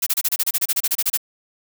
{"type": "noise bursts", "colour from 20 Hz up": "blue", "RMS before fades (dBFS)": -19, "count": 16, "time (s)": [0.02, 1.175], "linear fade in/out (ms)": 10, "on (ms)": 45, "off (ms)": 29, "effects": []}